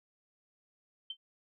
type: tone with exponential decay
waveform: sine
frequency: 3108 Hz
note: G7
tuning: 16 cents flat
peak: -34 dBFS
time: 1.1-1.17 s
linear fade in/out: 5 ms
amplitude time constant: 15 ms
effects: none

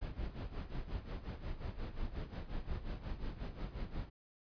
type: noise with tremolo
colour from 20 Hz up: brown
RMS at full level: -39 dBFS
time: 0.01-4.1 s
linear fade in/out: 20 ms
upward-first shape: sine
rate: 5.6 Hz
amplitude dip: 75%
effects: resampled to 11025 Hz

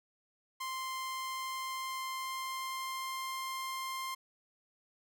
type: tone with pitch glide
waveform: sawtooth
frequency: 1046.5 to 1053.8 Hz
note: C6 to C6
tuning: 0 to +12 cents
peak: -33 dBFS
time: 0.6-4.15 s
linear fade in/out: 10 ms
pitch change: +12 cents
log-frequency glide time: 0.9-3.39 s
effects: none

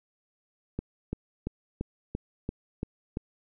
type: click train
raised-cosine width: 3 ms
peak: -18 dBFS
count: 8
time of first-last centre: 0.79-3.171 s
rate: 2.94 Hz
effects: none

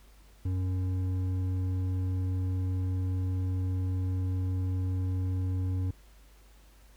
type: tone with hard clipping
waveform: sine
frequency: 92.5 Hz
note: F#2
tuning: in tune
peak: -29 dBFS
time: 0.45-5.91 s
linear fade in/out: 5 ms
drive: 7 dB
effects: added 50 Hz sine -54 dBFS peak until 6.96 s + pink hiss -62 dBFS RMS until 6.96 s

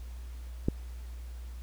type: click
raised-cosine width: 3 ms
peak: -13 dBFS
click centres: 0.685 s
effects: added 60 Hz sine -39 dBFS peak until 1.62 s + pink hiss -58 dBFS RMS until 1.62 s

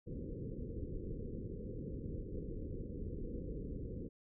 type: low-pass noise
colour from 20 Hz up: pink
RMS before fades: -43 dBFS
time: 0.06-4.09 s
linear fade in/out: 20 ms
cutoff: 510 Hz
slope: 96 dB/octave
effects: none

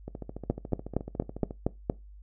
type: two click trains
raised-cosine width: 2 ms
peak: -12 / -24 dBFS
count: 7 / 21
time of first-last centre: 0.5-1.899 / 0.08-1.509 s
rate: 4.29 / 14 Hz
effects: noise-tail reverb RT60 0.2 s tail -20 dB re dry + added 50 Hz sine -46 dBFS peak until 2.22 s

